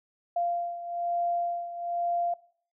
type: beating tone pair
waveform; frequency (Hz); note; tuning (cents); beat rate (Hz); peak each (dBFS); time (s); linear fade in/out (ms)
sine; 693 / 694.1; F5 / F5; -14 / -11; 1.1; -28 / -33; 0.36-2.34; 5
effects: noise-tail reverb RT60 0.6 s tail -22 dB re dry